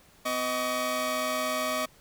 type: tone cluster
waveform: sawtooth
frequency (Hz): 254.1 / 626 / 1134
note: B3 / D#5 / C#6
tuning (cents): +49 / +10 / +39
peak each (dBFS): -32 / -26 / -28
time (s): 0.25-1.86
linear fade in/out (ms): 10
effects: pink hiss -58 dBFS RMS until 2 s